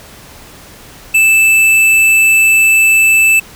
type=tone with hard clipping; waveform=triangle; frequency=2637 Hz; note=E7; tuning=in tune; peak=-7 dBFS; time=1.14-3.4 s; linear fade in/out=10 ms; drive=15 dB; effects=pink hiss -36 dBFS RMS until 3.55 s